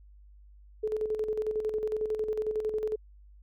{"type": "tone with tremolo", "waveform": "sine", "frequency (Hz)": 431.1, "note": "A4", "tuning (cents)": -35, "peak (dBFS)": -26, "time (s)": [0.83, 2.96], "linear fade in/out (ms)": 10, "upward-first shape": "square", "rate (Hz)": 11, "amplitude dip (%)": 55, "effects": ["added 50 Hz sine -51 dBFS peak until 3.42 s"]}